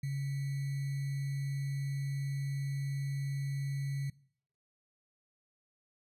sine tone with sample-and-hold, 138.59 Hz, C#3, in tune, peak -32 dBFS, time 0.03-4.1 s, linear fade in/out 5 ms, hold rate 2100 Hz, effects noise-tail reverb RT60 0.6 s tail -21 dB re dry + resampled to 32000 Hz

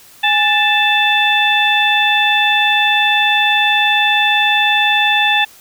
harmonic tone with a mistuned harmonic, 880 Hz, A5, in tune, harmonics 1 / 2 / 3 / 4, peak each -16 / -16 / -16 / -16 dBFS, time 0.23-5.45 s, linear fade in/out 10 ms, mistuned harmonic 1, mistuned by -110 cents, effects white hiss -43 dBFS RMS until 5.6 s

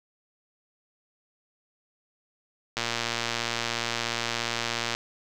click train, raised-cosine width 0.2 ms, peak -10 dBFS, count 256, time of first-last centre 2.77-4.949 s, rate 117 Hz, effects none

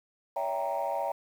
sine chord, C# diminished seventh, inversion none, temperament equal with one note detuned, 565 / 659.3 / 784 / 932.3 Hz, C#5 / E5 / G5 / Bb5, +33 / 0 / 0 / 0 cents, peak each -33 dBFS, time 0.36-1.12 s, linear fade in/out 5 ms, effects tanh soft clip ceiling -22 dBFS + 9-bit

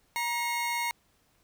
40% pulse tone pair together, 943.8 / 2167 Hz, A#5 / C#7, +21 / -40 cents, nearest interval octave + major second, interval 1439 cents, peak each -30 / -31 dBFS, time 0.16-0.91 s, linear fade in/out 0 ms, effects pink hiss -68 dBFS RMS until 1.43 s

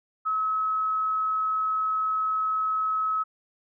sine tone, 1286 Hz, E6, 43 cents flat, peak -23 dBFS, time 0.25-3.24 s, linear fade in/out 20 ms, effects none

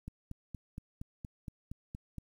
click train, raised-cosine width 5 ms, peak -29 dBFS, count 10, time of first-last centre 0.08-2.183 s, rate 4.28 Hz, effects 10-bit

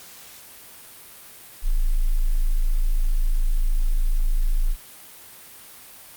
sine tone, 27.5 Hz, A0, in tune, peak -16 dBFS, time 1.62-4.76 s, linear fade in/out 50 ms, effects white hiss -44 dBFS RMS until 6.16 s + Opus 48 kbps

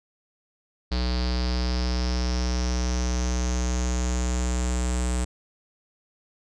square tone with low-pass filter sweep, 61.74 Hz, B1, in tune, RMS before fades -25 dBFS, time 0.91-5.25 s, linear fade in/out 10 ms, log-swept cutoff 4500 to 8000 Hz, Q 7, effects none

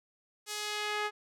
sawtooth tone with band-pass filter sweep, 419.8 Hz, G#4, 19 cents sharp, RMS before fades -35 dBFS, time 0.46-1.11 s, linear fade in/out 50 ms, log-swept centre 7100 to 1500 Hz, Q 0.82, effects none

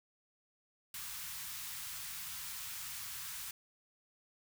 white band-stop noise, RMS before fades -44 dBFS, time 0.94-3.51 s, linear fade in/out 2 ms, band 160 to 1000 Hz, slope 24 dB/octave, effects none

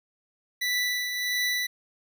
25% pulse tone with tremolo, 1975.5 Hz, B6, in tune, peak -20 dBFS, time 0.61-1.67 s, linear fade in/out 10 ms, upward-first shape triangle, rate 1.5 Hz, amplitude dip 50%, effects none

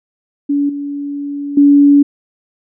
sine tone with level steps, 285.3 Hz, C#4, 50 cents sharp, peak -11 / -19 / -4 dBFS, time 0.49-2.03 s, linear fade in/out 10 ms, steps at 0.69 / 1.57 s, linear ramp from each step 5 ms, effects none

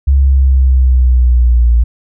sine linear sweep, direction down, 68.9 to 57.8 Hz, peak -5 dBFS, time 0.07-1.84 s, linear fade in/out 10 ms, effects none

